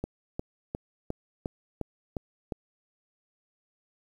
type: click train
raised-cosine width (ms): 2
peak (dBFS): -18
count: 8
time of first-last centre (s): 0.04-2.522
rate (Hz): 2.82
effects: 9-bit